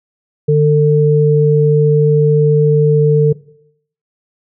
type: tone pair together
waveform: sine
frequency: 149.4 / 447.7 Hz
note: D3 / A4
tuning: +30 / +30 cents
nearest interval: octave + perfect fifth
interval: 1900 cents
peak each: -10 dBFS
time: 0.48-3.33 s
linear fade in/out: 10 ms
effects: noise-tail reverb RT60 0.7 s tail -19 dB re dry